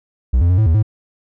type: tone with pitch steps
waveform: triangle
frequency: 62.2 / 86.2 / 90.8 / 109 / 80.5 / 107.6 Hz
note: B1 / F2 / F#2 / A2 / E2 / A2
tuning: +13 / -22 / -32 / -16 / -41 / -38 cents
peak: -8 dBFS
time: 0.33-0.828 s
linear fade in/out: 10 ms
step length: 83 ms
effects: none